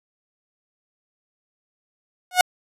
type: tone with exponential growth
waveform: sawtooth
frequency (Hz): 728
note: F#5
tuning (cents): -28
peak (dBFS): -4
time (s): 2.31-2.41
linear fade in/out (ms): 2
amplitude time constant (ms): 21
effects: resampled to 32000 Hz